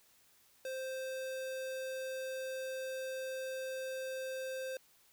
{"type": "tone", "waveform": "square", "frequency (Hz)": 523.3, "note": "C5", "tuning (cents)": 0, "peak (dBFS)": -39, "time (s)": [0.65, 4.77], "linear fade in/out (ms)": 2, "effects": ["white hiss -67 dBFS RMS until 5.12 s"]}